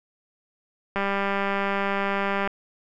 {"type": "click train", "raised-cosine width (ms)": 0.5, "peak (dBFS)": -11, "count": 301, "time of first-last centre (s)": [0.96, 2.475], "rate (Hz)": 198, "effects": []}